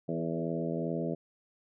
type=harmonic tone with a mistuned harmonic; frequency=82.5 Hz; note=E2; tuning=2 cents sharp; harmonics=2 / 3 / 4 / 5 / 6 / 7 / 8; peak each=-35 / -37 / -38 / -39 / -40 / -40 / -41 dBFS; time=0.08-1.15 s; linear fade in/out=10 ms; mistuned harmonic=5; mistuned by=+20 cents; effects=none